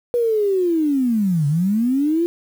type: linear two-way sweep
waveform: sine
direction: down then up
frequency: 488.4 to 139.7 to 349.3 Hz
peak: -15 dBFS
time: 0.14-2.26 s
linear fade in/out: 0 ms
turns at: 1.47 s
effects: 7-bit